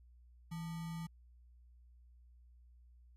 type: tone with sample-and-hold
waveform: sine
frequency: 164.6 Hz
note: E3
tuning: 2 cents flat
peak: -40 dBFS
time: 0.51-1.07 s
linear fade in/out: 10 ms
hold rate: 1050 Hz
effects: added 60 Hz sine -59 dBFS peak until 3.16 s + resampled to 32000 Hz